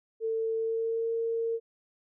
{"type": "tone with pitch glide", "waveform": "sine", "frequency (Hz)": [448.1, 457.5], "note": ["A4", "A#4"], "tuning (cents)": [32, -32], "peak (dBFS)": -27, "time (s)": [0.2, 1.6], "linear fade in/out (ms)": 50, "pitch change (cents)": 36, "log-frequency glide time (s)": [0.48, 1.12], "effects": []}